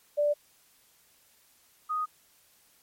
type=tone pair in turn; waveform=sine; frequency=587.3 / 1244.4 Hz; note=D5 / D#6; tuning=0 / 0 cents; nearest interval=octave + minor second; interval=1300 cents; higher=second; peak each=-22 / -27 dBFS; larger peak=first; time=0.17-0.34 / 1.89-2.06 s; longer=neither; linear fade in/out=20 ms; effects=white hiss -63 dBFS RMS until 2.82 s + MP3 64 kbps